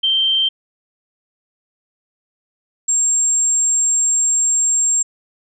sine tone pair in turn, 3136 / 7459 Hz, G7 / A#8, 0 / 0 cents, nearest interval octave + minor third, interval 1500 cents, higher second, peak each -13 dBFS, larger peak neither, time 0.03-0.49 / 2.88-5.03 s, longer second, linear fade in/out 10 ms, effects none

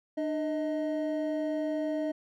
triangle tone pair together, 301.1 / 628.1 Hz, D4 / D#5, +43 / +16 cents, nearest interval octave + minor second, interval 1273 cents, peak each -29 / -30 dBFS, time 0.17-2.12 s, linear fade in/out 10 ms, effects none

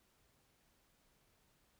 silence, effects pink hiss -74 dBFS RMS until 1.79 s

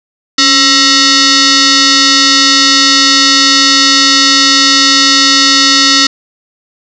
sine tone with frequency modulation, 278.6 Hz, C#4, 9 cents sharp, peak -4 dBFS, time 0.38-6.07 s, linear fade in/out 5 ms, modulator 806 Hz, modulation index 6.8, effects none

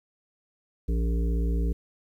harmonic tone, 57.2 Hz, A#1, 32 cents flat, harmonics 1 / 3 / 5 / 7 / 8, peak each -23 / -33 / -37 / -40 / -41 dBFS, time 0.88-1.73 s, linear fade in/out 10 ms, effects 10-bit

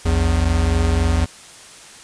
square tone pair together, 58.75 / 82.5 Hz, A#1 / E2, +14 / +2 cents, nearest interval tritone, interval 588 cents, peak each -20 / -17 dBFS, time 0.05-1.26 s, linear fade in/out 10 ms, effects white hiss -41 dBFS RMS until 2.03 s + resampled to 22050 Hz

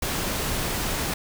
pink noise, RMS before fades -27 dBFS, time 0.02-1.14 s, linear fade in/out 5 ms, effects none

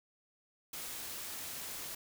white noise, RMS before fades -43 dBFS, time 0.73-1.95 s, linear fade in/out 5 ms, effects none

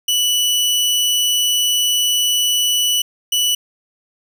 sawtooth tone pair in turn, 2960 / 2960 Hz, F#7 / F#7, 0 / 0 cents, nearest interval unison, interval 0 cents, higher neither, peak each -11 dBFS, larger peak neither, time 0.08-3.02 / 3.32-3.55 s, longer first, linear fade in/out 5 ms, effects none

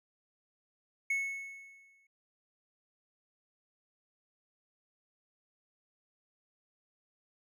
triangle tone with exponential decay, 2200 Hz, C#7, 14 cents flat, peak -26 dBFS, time 1.1-2.07 s, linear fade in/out 5 ms, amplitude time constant 210 ms, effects none

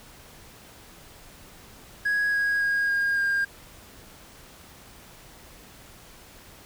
triangle tone with pitch steps, 1661.2 / 1647.8 / 1634.5 / 1621.4 / 1608.3 Hz, G#6 / G#6 / G#6 / G#6 / G6, 0 / -14 / -28 / -42 / +44 cents, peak -19 dBFS, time 2.05-3.45 s, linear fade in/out 10 ms, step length 280 ms, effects tanh soft clip ceiling -16 dBFS + pink hiss -49 dBFS RMS until 6.65 s

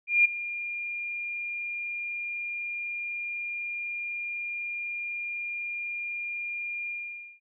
sine tone with ADSR envelope, 2408 Hz, D7, 43 cents sharp, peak -15 dBFS, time 0.07-7.4 s, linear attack 180 ms, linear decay 10 ms, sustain -16 dB, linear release 510 ms, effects none

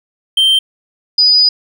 triangle / sine tone pair in turn, 3136 / 4954 Hz, G7 / D#8, 0 / -8 cents, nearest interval minor sixth, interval 792 cents, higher second, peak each -6 dBFS, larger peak neither, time 0.37-0.59 / 1.18-1.49 s, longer second, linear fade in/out 5 ms, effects none

